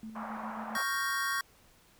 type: tone with tremolo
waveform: sine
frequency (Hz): 220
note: A3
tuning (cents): 0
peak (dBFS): -39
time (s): 0.03-0.77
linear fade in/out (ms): 2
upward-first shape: square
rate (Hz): 7.4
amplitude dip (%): 45
type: band-pass noise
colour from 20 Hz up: white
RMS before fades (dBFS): -41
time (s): 0.15-0.83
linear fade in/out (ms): 10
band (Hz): 680 to 1200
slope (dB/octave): 24
type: chord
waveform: square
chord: G half-diminished seventh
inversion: second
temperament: equal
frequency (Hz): 1108.7 / 1396.9 / 1568 / 1864.7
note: Db6 / F6 / G6 / Bb6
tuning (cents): 0 / 0 / 0 / 0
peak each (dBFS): -35 / -40 / -36 / -36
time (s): 0.75-1.41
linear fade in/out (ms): 2
effects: pink hiss -62 dBFS RMS until 1.99 s